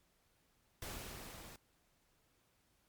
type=noise with level ramp; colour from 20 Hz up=pink; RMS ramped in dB=-45 to -54 dBFS; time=0.82-1.56 s; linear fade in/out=2 ms; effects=pink hiss -75 dBFS RMS until 2.88 s + MP3 96 kbps